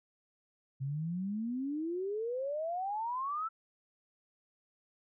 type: exponential sweep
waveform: sine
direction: up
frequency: 130.81 to 1346 Hz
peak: -33 dBFS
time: 0.8-3.49 s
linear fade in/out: 20 ms
effects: none